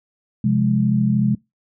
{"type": "chord", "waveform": "sine", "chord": "F minor", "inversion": "second", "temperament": "equal", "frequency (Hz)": [130.81, 174.61, 207.7], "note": ["C3", "F3", "Ab3"], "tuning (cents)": [0, 0, 0], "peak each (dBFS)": [-19, -23, -17], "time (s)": [0.44, 1.35], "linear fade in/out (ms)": 5, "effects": ["noise-tail reverb RT60 0.2 s tail -23 dB re dry"]}